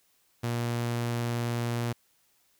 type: tone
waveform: sawtooth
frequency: 118.7 Hz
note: A#2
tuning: 32 cents sharp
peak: -24 dBFS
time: 0.43-1.93 s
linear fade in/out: 10 ms
effects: white hiss -68 dBFS RMS until 2.59 s